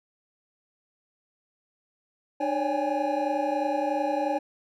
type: tone cluster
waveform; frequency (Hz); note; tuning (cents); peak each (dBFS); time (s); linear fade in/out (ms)
triangle; 301.1 / 551 / 574 / 804 / 835; D4 / C#5 / D5 / G5 / G#5; +43 / -11 / -40 / +44 / +9; -29; 2.4-4.39; 10
effects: none